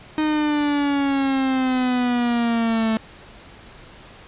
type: exponential sweep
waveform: 45% pulse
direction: down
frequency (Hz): 310 to 220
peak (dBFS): -18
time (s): 0.18-2.97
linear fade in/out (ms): 0
effects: pink hiss -44 dBFS RMS until 4.27 s + resampled to 8000 Hz